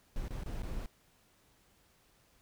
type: noise with dropouts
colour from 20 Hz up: brown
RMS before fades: -38 dBFS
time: 0.16-0.86 s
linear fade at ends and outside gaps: 1 ms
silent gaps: 0.282-0.307 / 0.435-0.461 / 0.621-0.632 s
effects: pink hiss -68 dBFS RMS until 2.41 s